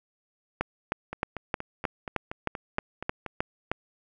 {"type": "two click trains", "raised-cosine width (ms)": 0.5, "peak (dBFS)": [-19, -11], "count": [10, 11], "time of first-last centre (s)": [[1.13, 3.263], [0.61, 3.716]], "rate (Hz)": [4.22, 3.22], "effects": []}